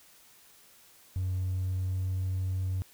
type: tone with pitch glide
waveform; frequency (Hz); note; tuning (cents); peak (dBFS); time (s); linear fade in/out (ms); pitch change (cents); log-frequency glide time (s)
triangle; 92.5 to 93.3; F#2 to F#2; 0 to +15; -25; 1.16-2.82; 0; +15; 1.31-2.22
effects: tanh soft clip ceiling -24 dBFS + white hiss -58 dBFS RMS until 2.93 s